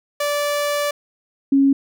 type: tone pair in turn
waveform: sawtooth / sine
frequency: 582 / 274.7 Hz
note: D5 / C#4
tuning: -16 / -16 cents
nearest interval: octave + minor second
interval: 1300 cents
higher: first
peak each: -15 / -11 dBFS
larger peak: second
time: 0.2-0.91 / 1.52-1.73 s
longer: first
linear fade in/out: 5 ms
effects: none